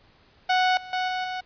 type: tone with level steps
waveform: sawtooth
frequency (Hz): 739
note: F#5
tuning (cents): -2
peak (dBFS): -15 / -34 / -20 / -22 / -25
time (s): 0.49-1.41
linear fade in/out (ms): 10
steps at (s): 0.77 / 0.93 / 1.08 / 1.24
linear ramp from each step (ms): 2
effects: pink hiss -58 dBFS RMS until 1.45 s + resampled to 11025 Hz